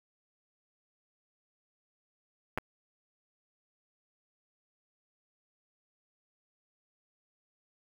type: clicks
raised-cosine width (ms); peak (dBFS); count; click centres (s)
0.5; -16 / -19; 2; 2.576 / 2.584
effects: 7-bit